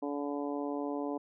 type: harmonic tone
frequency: 143.8 Hz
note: D3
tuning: 36 cents flat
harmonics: 2 / 3 / 4 / 5 / 6 / 7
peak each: -35 / -39 / -41 / -43 / -45 / -46 dBFS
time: 0.02-1.18 s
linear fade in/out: 10 ms
effects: none